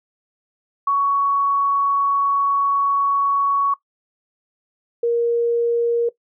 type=tone pair in turn; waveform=sine; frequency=1118 / 470.1 Hz; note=C#6 / A#4; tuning=+14 / +15 cents; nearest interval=octave + minor third; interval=1499 cents; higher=first; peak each=-15 dBFS; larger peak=neither; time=0.87-3.74 / 5.03-6.09 s; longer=first; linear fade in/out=5 ms; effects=noise-tail reverb RT60 0.1 s tail -18 dB re dry